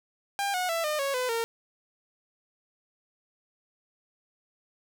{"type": "tone with pitch steps", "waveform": "sawtooth", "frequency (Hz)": [800, 729.4, 665, 606.3, 552.8, 504, 459.5], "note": ["G5", "F#5", "E5", "D#5", "C#5", "B4", "A#4"], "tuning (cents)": [35, -25, 15, -45, -5, 35, -25], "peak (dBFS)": -23, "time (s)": [0.39, 1.44], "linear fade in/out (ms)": 0, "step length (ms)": 150, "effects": []}